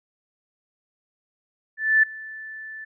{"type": "tone with ADSR envelope", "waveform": "sine", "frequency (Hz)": 1756, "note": "A6", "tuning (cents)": -4, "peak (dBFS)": -12, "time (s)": [1.77, 2.85], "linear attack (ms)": 260, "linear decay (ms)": 7, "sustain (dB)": -22, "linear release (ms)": 12, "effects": []}